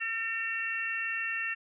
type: harmonic tone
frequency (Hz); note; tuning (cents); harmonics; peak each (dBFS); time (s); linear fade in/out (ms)
452.6; A4; +49; 3 / 4 / 5 / 6; -42 / -33 / -43 / -34; 0-1.55; 20
effects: none